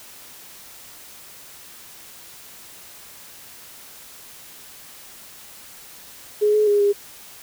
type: tone with pitch steps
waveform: sine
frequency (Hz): 419.4 / 425 / 410.7 / 406.1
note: G#4 / G#4 / G#4 / G#4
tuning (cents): +17 / +40 / -19 / -39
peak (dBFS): -14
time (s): 6.41-6.93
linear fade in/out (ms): 20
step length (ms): 130
effects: white hiss -43 dBFS RMS until 7.42 s